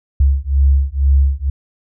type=beating tone pair; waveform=sine; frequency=67.8 / 69.9 Hz; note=C#2 / C#2; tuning=-38 / +15 cents; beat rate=2.1 Hz; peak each=-13 dBFS; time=0.2-1.5 s; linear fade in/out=5 ms; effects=none